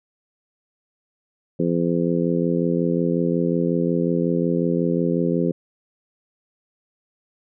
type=harmonic tone; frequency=85.5 Hz; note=F2; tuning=36 cents flat; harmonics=2 / 3 / 4 / 5 / 6; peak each=-22 / -24 / -25 / -26 / -27 dBFS; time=1.59-5.52 s; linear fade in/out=10 ms; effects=none